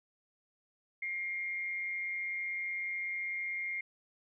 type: tone with amplitude modulation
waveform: sine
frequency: 2128 Hz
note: C7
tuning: 29 cents sharp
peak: -32 dBFS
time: 1.02-3.81 s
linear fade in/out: 5 ms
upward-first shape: sine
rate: 189 Hz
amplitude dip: 45%
effects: none